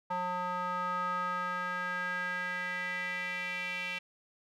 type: tone with band-pass filter sweep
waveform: square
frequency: 180 Hz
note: F#3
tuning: 47 cents flat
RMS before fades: -35 dBFS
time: 0.1-3.99 s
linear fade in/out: 10 ms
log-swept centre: 1000 to 2500 Hz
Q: 4.8
effects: none